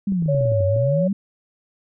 sine exponential two-way sweep, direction down then up, 205.9 to 92.8 to 205.9 Hz, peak -18 dBFS, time 0.07-1.13 s, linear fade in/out 5 ms, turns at 0.65 s
clicks, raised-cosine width 3 ms, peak -23 dBFS, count 9, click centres 0.122 / 0.224 / 0.26 / 0.347 / 0.409 / 0.455 / 0.519 / 0.606 / 0.763 s
sine tone, 560 Hz, C#5, 18 cents sharp, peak -19 dBFS, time 0.28-1.08 s, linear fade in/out 10 ms
effects none

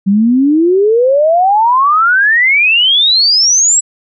sine exponential sweep, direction up, 190 to 7860 Hz, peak -6 dBFS, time 0.06-3.81 s, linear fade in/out 20 ms, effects none

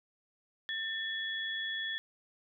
sine tone pair together, 1789 / 3375 Hz, A6 / G#7, +28 / +27 cents, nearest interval major seventh, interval 1099 cents, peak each -36 / -37 dBFS, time 0.69-1.98 s, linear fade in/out 0 ms, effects none

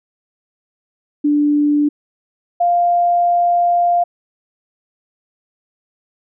sine tone pair in turn, 293.7 / 698.5 Hz, D4 / F5, 0 / 0 cents, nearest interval octave + minor third, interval 1500 cents, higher second, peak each -11 dBFS, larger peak neither, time 1.24-1.89 / 2.6-4.04 s, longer second, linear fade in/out 10 ms, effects none

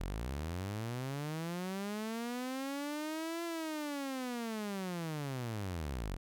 sawtooth linear two-way sweep, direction up then down, 39.98 to 340.8 to 39.98 Hz, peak -33 dBFS, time 0-6.17 s, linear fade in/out 10 ms, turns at 3.44 s, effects none

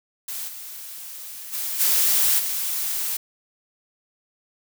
blue noise with level steps, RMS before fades -31 / -37 / -28 / -19 / -26 dBFS, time 0.28-3.17 s, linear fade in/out 5 ms, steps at 0.47 / 1.52 / 1.79 / 2.38 s, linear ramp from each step 20 ms, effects none

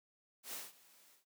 white noise with ADSR envelope, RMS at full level -43 dBFS, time 0.43-1.25 s, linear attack 100 ms, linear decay 190 ms, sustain -22 dB, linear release 130 ms, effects noise-tail reverb RT60 0.1 s tail -24 dB re dry + high-pass 200 Hz 12 dB/octave

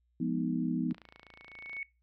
sine chord, F half-diminished seventh, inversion none, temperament equal, 174.61 / 207.7 / 246.9 / 311.1 Hz, F3 / Ab3 / Cb4 / Eb4, 0 / 0 / 0 / 0 cents, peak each -34 / -38 / -32 / -36 dBFS, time 0.2-0.93 s, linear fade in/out 5 ms
click train, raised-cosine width 0.3 ms, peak -34 dBFS, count 25, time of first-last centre 0.91-1.767 s, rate 28 Hz
sine tone with exponential growth, 2217 Hz, C#7, in tune, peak -34 dBFS, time 1.04-1.83 s, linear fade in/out 1 ms, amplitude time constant 170 ms
effects noise-tail reverb RT60 0.3 s tail -24 dB re dry + added 60 Hz sine -70 dBFS peak until 2.02 s

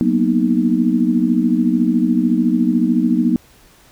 sine chord, B major seventh, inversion second, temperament equal, 185 / 233.1 / 246.9 / 311.1 Hz, F#3 / A#3 / B3 / D#4, 0 / 0 / 0 / 0 cents, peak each -20 / -17 / -17 / -19 dBFS, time 0.01-3.36 s, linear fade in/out 0 ms, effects pink hiss -49 dBFS RMS until 3.91 s

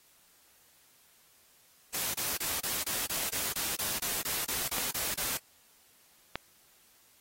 white noise bursts, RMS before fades -33 dBFS, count 15, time 1.94-5.374 s, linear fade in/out 5 ms, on 200 ms, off 31 ms
clicks, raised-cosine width 0.3 ms, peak -15 dBFS, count 2, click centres 4.783 / 6.356 s
effects white hiss -63 dBFS RMS until 7.2 s + AAC 48 kbps

